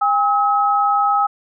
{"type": "tone pair together", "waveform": "sine", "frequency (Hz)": [809, 1281.3], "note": ["G#5", "E6"], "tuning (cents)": [-46, -50], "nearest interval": "minor sixth", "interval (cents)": 796, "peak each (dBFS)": -16, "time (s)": [0.01, 1.27], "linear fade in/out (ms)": 10, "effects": []}